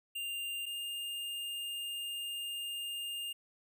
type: tone pair in turn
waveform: square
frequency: 2794 / 2815 Hz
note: F7 / F7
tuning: 0 / +13 cents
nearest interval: unison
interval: 13 cents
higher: second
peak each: -37 / -38 dBFS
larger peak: first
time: 0.15-0.66 / 0.66-3.33 s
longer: second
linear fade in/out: 10 ms
effects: none